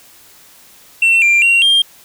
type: tone with pitch steps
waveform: sine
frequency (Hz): 2702 / 2379 / 2749 / 3201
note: E7 / D7 / F7 / G7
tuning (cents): +42 / +22 / -28 / +36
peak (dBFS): -5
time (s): 1.02-1.82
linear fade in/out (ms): 5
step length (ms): 200
effects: tanh soft clip ceiling -7 dBFS + white hiss -44 dBFS RMS until 2.04 s